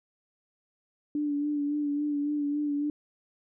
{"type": "tone with vibrato", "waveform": "sine", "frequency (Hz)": 292, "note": "D4", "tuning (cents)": -10, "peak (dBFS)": -26, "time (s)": [1.15, 2.9], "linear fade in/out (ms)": 2, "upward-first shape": "sine", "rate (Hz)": 3.6, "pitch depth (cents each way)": 30, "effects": []}